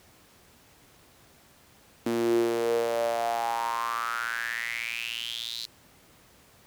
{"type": "tone with high-pass filter sweep", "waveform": "sawtooth", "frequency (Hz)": 116.54, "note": "A#2", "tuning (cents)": 0, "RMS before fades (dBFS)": -29, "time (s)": [2.06, 5.66], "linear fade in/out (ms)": 5, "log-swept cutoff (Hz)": [280, 4200], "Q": 7.5, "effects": ["pink hiss -57 dBFS RMS until 6.66 s", "high-pass 60 Hz 12 dB/octave"]}